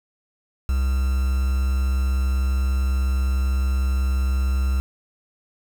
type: tone with quantisation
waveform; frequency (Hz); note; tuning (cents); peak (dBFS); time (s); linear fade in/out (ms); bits
triangle; 65.41; C2; 0; -16; 0.69-4.8; 0; 6
effects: none